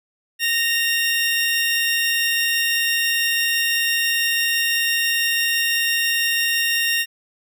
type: tone pair together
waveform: 30% pulse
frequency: 1852 / 2775 Hz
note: A#6 / F7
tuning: -12 / -12 cents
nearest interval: perfect fifth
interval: 700 cents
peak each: -18 dBFS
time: 0.39-7.06 s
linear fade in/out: 50 ms
effects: none